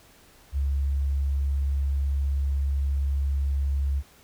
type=tone; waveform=sine; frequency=69.3 Hz; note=C#2; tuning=in tune; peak=-22 dBFS; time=0.52-4.03 s; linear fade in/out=50 ms; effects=pink hiss -55 dBFS RMS until 4.23 s